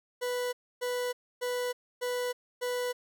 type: tone bursts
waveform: 40% pulse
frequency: 493.4 Hz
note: B4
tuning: 2 cents flat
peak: -29 dBFS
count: 5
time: 0.21-2.93 s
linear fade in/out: 20 ms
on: 320 ms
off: 280 ms
effects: none